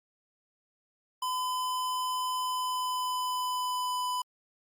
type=tone with pitch glide; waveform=square; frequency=1012 to 999.2 Hz; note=B5 to B5; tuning=+42 to +20 cents; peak=-30 dBFS; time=1.22-4.22 s; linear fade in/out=5 ms; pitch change=-22 cents; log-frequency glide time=2.37-4.04 s; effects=Opus 48 kbps